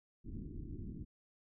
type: low-pass noise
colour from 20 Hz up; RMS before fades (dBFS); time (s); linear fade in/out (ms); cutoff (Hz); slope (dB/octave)
pink; -45; 0.24-1.05; 20; 340; 48
effects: none